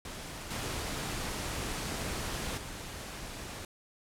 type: noise with level steps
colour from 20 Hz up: pink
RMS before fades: -42 / -36 / -42 dBFS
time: 0.05-3.65 s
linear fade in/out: 2 ms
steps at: 0.5 / 2.57 s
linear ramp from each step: 10 ms
effects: low-pass 11000 Hz 12 dB/octave